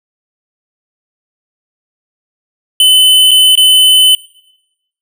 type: tone with dropouts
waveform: square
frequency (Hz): 3028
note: F#7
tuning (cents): +39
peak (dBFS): -4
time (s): 2.8-4.15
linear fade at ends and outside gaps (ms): 2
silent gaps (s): 3.31-3.314 / 3.554-3.575
effects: noise-tail reverb RT60 0.9 s tail -21 dB re dry